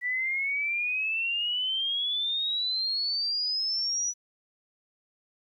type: exponential sweep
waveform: sine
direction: up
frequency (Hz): 1953 to 5930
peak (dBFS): -26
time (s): 0.01-4.14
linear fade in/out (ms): 50
effects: 11-bit